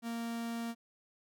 45% pulse tone, 232 Hz, A#3, 8 cents flat, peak -36 dBFS, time 0.02-0.75 s, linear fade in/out 50 ms, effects none

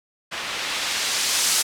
blue noise with low-pass filter sweep, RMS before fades -24 dBFS, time 0.31-1.63 s, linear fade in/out 20 ms, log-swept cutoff 2100 to 8300 Hz, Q 0.77, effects none

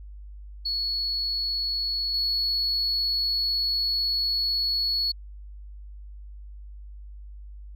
sine tone with level steps, 4382 Hz, C#8, 21 cents flat, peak -24 / -21 dBFS, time 0.65-5.12 s, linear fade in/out 10 ms, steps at 2.14 s, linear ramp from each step 2 ms, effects tanh soft clip ceiling -20 dBFS + added 50 Hz sine -39 dBFS peak until 7.75 s

